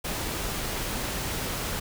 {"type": "noise", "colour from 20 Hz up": "pink", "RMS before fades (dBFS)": -31, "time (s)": [0.04, 1.8], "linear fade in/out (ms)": 10, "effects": []}